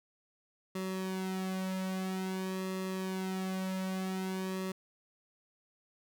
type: tone with flanger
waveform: sawtooth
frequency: 188.2 Hz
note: F#3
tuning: 30 cents sharp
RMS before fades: -36 dBFS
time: 0.75-4.72 s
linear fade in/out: 5 ms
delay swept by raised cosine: 1.3 to 4 ms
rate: 0.25 Hz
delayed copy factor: -0.7
effects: none

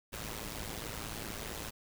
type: noise with amplitude modulation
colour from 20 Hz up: pink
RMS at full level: -38 dBFS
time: 0.12-1.71 s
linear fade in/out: 20 ms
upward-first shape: sine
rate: 110 Hz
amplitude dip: 80%
effects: none

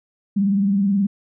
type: tone with vibrato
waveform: sine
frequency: 198.6 Hz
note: G3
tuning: 23 cents sharp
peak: -15 dBFS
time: 0.36-1.07 s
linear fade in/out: 10 ms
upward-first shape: sine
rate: 19 Hz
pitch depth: 70 cents each way
effects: none

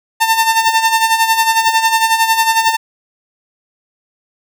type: tone with tremolo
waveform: sawtooth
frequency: 899 Hz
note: A5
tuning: 37 cents sharp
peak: -4 dBFS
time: 0.2-2.77 s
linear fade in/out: 20 ms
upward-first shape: sine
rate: 11 Hz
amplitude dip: 65%
effects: none

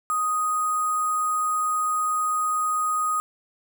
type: tone with sample-and-hold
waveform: sine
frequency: 1244.5 Hz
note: D#6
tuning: in tune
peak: -21 dBFS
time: 0.1-3.2 s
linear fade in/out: 0 ms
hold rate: 8820 Hz
effects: none

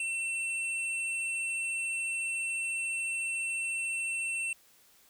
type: tone pair together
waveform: sine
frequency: 2693 / 8557 Hz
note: E7 / C9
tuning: +36 / +38 cents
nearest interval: octave + minor sixth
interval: 2002 cents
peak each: -31 / -39 dBFS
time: 0-4.53 s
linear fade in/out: 2 ms
effects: white hiss -62 dBFS RMS until 5.09 s

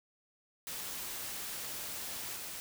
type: noise with level steps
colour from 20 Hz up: white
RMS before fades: -41 / -43 dBFS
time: 0.67-2.6 s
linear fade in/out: 0 ms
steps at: 2.36 s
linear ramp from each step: 5 ms
effects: none

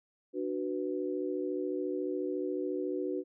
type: chord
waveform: sine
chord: B minor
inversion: first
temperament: just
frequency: 296.3 / 370.4 / 493.9 Hz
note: D4 / F#4 / B4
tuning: +15 / +2 / 0 cents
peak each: -36 / -34 / -38 dBFS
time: 0.33-3.24 s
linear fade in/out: 50 ms
effects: none

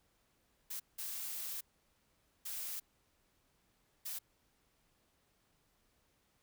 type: noise bursts at uneven times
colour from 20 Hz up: blue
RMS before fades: -42 dBFS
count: 4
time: 0.7-0.8 / 0.98-1.61 / 2.45-2.8 / 4.05-4.19 s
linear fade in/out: 10 ms
effects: pink hiss -75 dBFS RMS until 6.42 s

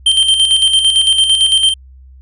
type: tone with tremolo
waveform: square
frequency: 3136 Hz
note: G7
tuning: in tune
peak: -7 dBFS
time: 0.06-1.74 s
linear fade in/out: 5 ms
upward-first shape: square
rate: 8.9 Hz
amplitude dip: 50%
effects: added 65 Hz sine -36 dBFS peak until 2.21 s + resampled to 24000 Hz

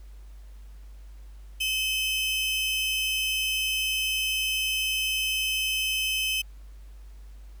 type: tone pair together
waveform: 40% pulse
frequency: 2580 / 3068 Hz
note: E7 / G7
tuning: -38 / -38 cents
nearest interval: minor third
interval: 300 cents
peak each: -27 / -27 dBFS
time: 1.6-6.42 s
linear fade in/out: 10 ms
effects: added 50 Hz sine -42 dBFS peak until 7.6 s + pink hiss -62 dBFS RMS until 7.6 s

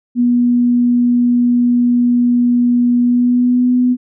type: tone with pitch glide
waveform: sine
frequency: 242.7 to 248.9 Hz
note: B3 to B3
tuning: -30 to +14 cents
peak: -9 dBFS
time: 0.15-3.97 s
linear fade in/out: 50 ms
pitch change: +44 cents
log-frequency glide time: 3.01-3.72 s
effects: none

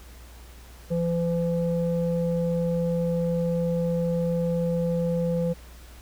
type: tone with low-pass filter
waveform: square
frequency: 169.4 Hz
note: E3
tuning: 48 cents sharp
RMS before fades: -25 dBFS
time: 0.9-5.54 s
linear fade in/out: 20 ms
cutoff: 440 Hz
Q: 9.2
effects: added 60 Hz sine -44 dBFS peak until 6.01 s + pink hiss -51 dBFS RMS until 6.01 s

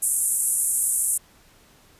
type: band-pass noise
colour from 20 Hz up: white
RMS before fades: -23 dBFS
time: 0.02-1.18 s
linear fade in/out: 10 ms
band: 8200 to 11000 Hz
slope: 48 dB/octave
effects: pink hiss -55 dBFS RMS until 1.99 s + resampled to 32000 Hz

